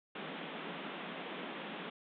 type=band-pass noise; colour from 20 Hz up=pink; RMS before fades=-44 dBFS; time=0.15-1.9 s; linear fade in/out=5 ms; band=160 to 3600 Hz; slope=96 dB/octave; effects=none